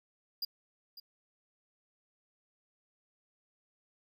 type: tone with echo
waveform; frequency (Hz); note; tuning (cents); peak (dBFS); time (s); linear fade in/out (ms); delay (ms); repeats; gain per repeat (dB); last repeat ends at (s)
square; 4838; D#8; -49; -33; 0.42-0.45; 5; 550; 1; -14; 1
effects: none